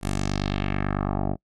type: tone with low-pass filter sweep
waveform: 10% pulse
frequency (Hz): 49.09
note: G1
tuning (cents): +3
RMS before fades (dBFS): -26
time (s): 0.01-1.37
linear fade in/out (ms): 50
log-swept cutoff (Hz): 11000 to 580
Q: 2
effects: noise-tail reverb RT60 0.1 s tail -25 dB re dry